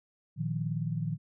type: chord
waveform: sine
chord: Bb suspended fourth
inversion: none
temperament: just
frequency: 116.54 / 155.39 / 174.81 Hz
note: Bb2 / Eb3 / F3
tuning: 0 / -2 / +2 cents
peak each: -35 / -32 / -36 dBFS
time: 0.36-1.18 s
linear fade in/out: 50 ms
effects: none